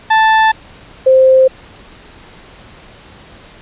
30% pulse / sine tone pair in turn, 880 / 523.3 Hz, A5 / C5, 0 / 0 cents, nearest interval major sixth, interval 900 cents, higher first, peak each -4 dBFS, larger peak neither, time 0.1-0.52 / 1.06-1.48 s, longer neither, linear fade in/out 10 ms, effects pink hiss -39 dBFS RMS until 3.61 s + resampled to 8000 Hz

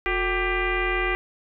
sine tone with frequency modulation, 1174.7 Hz, D6, in tune, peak -21 dBFS, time 0.06-1.15 s, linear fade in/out 0 ms, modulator 406 Hz, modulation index 3.2, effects none

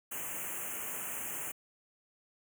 white band-stop noise, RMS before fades -39 dBFS, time 0.11-1.52 s, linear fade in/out 10 ms, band 3000 to 6400 Hz, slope 96 dB/octave, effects high-pass 100 Hz 12 dB/octave

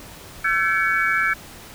sine tone cluster, 1343 / 1537 / 1708 / 2251 Hz, E6 / G6 / G#6 / C#7, +32 / -35 / +48 / +26 cents, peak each -23 dBFS, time 0.44-1.34 s, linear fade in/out 10 ms, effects pink hiss -41 dBFS RMS until 1.74 s

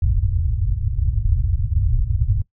white low-pass noise, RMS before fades -19 dBFS, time 0.02-2.42 s, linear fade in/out 5 ms, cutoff 110 Hz, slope 48 dB/octave, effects noise-tail reverb RT60 0.1 s tail -17 dB re dry

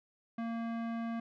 square tone with low-pass filter, 230.1 Hz, A#3, 22 cents flat, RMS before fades -37 dBFS, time 0.38-1.2 s, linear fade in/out 5 ms, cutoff 1800 Hz, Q 0.85, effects none

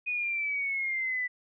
sine exponential sweep, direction down, 2489 to 1975.5 Hz, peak -28 dBFS, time 0.06-1.28 s, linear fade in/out 20 ms, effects none

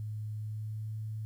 sine tone with pitch glide, 107.1 to 108.78 Hz, A2 to A2, -46 to -19 cents, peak -35 dBFS, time 0-1.25 s, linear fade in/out 0 ms, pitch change +27 cents, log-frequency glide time 0.36-0.95 s, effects 11-bit

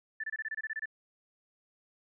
sine tone bursts, 1760 Hz, A6, in tune, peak -33 dBFS, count 11, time 0.2-0.857 s, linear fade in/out 5 ms, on 37 ms, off 25 ms, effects none

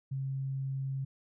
sine tone, 134.9 Hz, C#3, 47 cents flat, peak -32 dBFS, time 0.11-1.05 s, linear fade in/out 10 ms, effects none

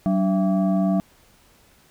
sine tone with frequency modulation, 189.2 Hz, F#3, 39 cents sharp, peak -17 dBFS, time 0.06-1 s, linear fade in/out 0 ms, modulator 482 Hz, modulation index 0.82, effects pink hiss -56 dBFS RMS until 1.9 s

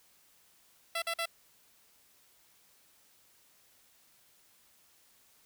10% pulse tone bursts, 670 Hz, E5, 28 cents sharp, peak -23 dBFS, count 3, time 0.95-1.257 s, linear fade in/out 5 ms, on 71 ms, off 47 ms, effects white hiss -65 dBFS RMS until 5.45 s

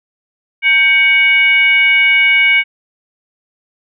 sine tone with frequency modulation, 2240 Hz, C#7, 18 cents sharp, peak -7 dBFS, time 0.62-2.64 s, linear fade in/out 50 ms, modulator 668 Hz, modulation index 0.61, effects none

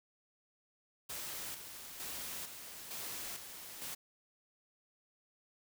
white noise with tremolo, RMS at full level -43 dBFS, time 1.09-3.95 s, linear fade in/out 10 ms, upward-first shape square, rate 1.1 Hz, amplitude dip 50%, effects none

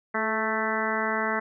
harmonic tone with a mistuned harmonic, 220 Hz, A3, in tune, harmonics 1 / 2 / 3 / 4 / 5 / 6 / 7 / 8 / 9, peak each -33 / -33 / -33 / -33 / -33 / -33 / -33 / -33 / -33 dBFS, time 0.14-1.4 s, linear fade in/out 10 ms, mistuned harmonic 2, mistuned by -27 cents, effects none

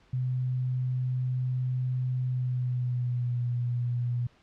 sine tone with pitch glide, 127.1 to 121.5 Hz, C3 to B2, -50 to -28 cents, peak -26 dBFS, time 0.13-4.27 s, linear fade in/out 5 ms, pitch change -78 cents, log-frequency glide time 2.24-3.42 s, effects pink hiss -62 dBFS RMS until 4.42 s + low-pass 4000 Hz 12 dB/octave

